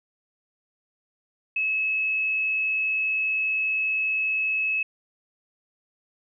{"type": "tone", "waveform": "sine", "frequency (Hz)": 2585, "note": "E7", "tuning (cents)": -34, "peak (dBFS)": -22, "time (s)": [1.56, 4.83], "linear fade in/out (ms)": 5, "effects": []}